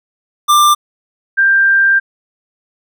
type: tone pair in turn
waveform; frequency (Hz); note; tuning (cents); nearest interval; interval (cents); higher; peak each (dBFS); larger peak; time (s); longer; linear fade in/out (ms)
square / sine; 1187 / 1584.5; D6 / G6; +18 / +18; perfect fourth; 500; second; -7; neither; 0.48-0.75 / 1.37-2; second; 20
effects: none